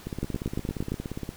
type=two click trains; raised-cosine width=3 ms; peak=-15 / -19 dBFS; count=7 / 22; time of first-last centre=0.23-0.92 / 0.07-1.291 s; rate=8.7 / 17.2 Hz; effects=pink hiss -48 dBFS RMS until 1.36 s